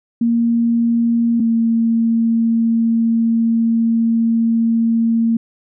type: tone pair in turn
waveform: sine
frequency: 233.1 / 228.7 Hz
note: A#3 / A#3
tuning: 0 / -33 cents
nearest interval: unison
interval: 33 cents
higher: first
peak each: -12 dBFS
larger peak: neither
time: 0.21-1.4 / 1.4-5.37 s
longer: second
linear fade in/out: 5 ms
effects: none